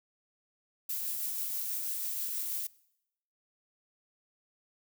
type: noise with tremolo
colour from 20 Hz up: violet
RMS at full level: -34 dBFS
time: 0.89-2.67 s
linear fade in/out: 5 ms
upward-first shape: triangle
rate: 6.2 Hz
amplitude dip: 25%
effects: noise-tail reverb RT60 0.8 s tail -22 dB re dry